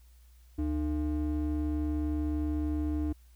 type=ring-modulated tone; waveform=triangle; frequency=188.3 Hz; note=F#3; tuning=31 cents sharp; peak=-23 dBFS; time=0.58-3.13 s; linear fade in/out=10 ms; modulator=115 Hz; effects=added 60 Hz sine -54 dBFS peak until 3.35 s + white hiss -68 dBFS RMS until 3.35 s